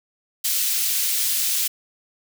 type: high-pass noise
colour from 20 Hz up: white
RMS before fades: -22 dBFS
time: 0.44-1.68 s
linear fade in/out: 10 ms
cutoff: 3000 Hz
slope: 12 dB/octave
effects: none